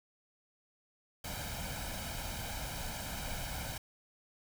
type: noise with comb filter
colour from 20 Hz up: pink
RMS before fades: -40 dBFS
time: 1.24-3.78 s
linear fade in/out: 5 ms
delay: 1.3 ms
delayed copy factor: +0.7
effects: none